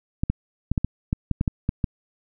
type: clicks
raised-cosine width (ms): 5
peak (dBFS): -9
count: 11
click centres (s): 0.235 / 0.3 / 0.716 / 0.778 / 0.846 / 1.129 / 1.313 / 1.411 / 1.478 / 1.691 / 1.842
effects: none